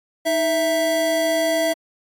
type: tone pair together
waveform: square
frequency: 313.9 / 659.3 Hz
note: D#4 / E5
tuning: +15 / 0 cents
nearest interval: octave + minor second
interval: 1285 cents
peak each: -26 / -19 dBFS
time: 0.25-1.74 s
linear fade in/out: 20 ms
effects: AAC 64 kbps